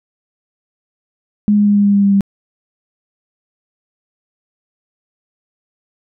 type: tone with pitch steps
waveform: sine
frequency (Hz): 207.7 / 206.3 / 204.8 / 203.4 / 202 / 200.6 / 199.24 / 197.86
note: G#3 / G#3 / G#3 / G#3 / G#3 / G3 / G3 / G3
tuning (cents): 0 / -11 / -24 / -36 / -48 / +40 / +28 / +16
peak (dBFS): -8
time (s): 1.48-2.208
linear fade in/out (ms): 0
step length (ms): 91
effects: none